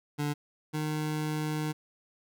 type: tone pair in turn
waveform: 25% pulse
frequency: 146.83 / 153.32 Hz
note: D3 / D#3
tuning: 0 / -25 cents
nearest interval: minor second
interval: 75 cents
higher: second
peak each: -25 / -26 dBFS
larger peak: first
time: 0.18-0.34 / 0.73-1.73 s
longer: second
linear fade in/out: 20 ms
effects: none